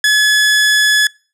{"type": "tone", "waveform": "sawtooth", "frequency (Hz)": 1705, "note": "G#6", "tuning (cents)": 45, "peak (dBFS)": -5, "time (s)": [0.04, 1.07], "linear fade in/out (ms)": 2, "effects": ["noise-tail reverb RT60 0.4 s tail -26 dB re dry", "low-pass 10000 Hz 12 dB/octave"]}